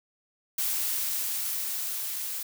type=noise with level ramp; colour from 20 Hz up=blue; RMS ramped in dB=-28 to -34 dBFS; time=0.58-2.43 s; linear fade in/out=5 ms; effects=none